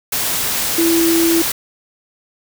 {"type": "tone in noise", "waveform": "sine", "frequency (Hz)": 332.9, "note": "E4", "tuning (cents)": 17, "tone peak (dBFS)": -12, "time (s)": [0.78, 1.42], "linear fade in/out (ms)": 5, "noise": "white", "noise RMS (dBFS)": -19, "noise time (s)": [0.12, 1.52], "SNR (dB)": 4, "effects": []}